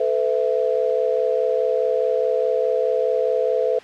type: chord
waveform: sine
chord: A suspended second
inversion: none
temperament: equal with one note detuned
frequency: 440 / 504.8 / 659.3 Hz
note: A4 / B4 / E5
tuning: 0 / +38 / 0 cents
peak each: -22 / -20 / -24 dBFS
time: 0-3.79 s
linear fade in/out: 5 ms
effects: white hiss -42 dBFS RMS until 3.83 s + low-pass 3000 Hz 12 dB/octave